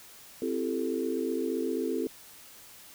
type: chord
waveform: sine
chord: A minor seventh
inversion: first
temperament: equal with one note detuned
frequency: 261.6 / 336.4 / 392 / 440 Hz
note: C4 / E4 / G4 / A4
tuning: 0 / +35 / 0 / 0 cents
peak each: -33 / -33 / -35 / -33 dBFS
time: 0.42-2.07 s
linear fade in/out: 2 ms
effects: white hiss -51 dBFS RMS until 2.94 s